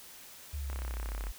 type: exponential sweep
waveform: sine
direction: down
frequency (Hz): 74.2 to 45.71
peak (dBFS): -34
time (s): 0.53-1.32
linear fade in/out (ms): 10
type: click train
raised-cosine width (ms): 0.5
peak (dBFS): -28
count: 20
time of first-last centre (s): 0.7-1.269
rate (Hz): 33.4
effects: white hiss -51 dBFS RMS until 1.38 s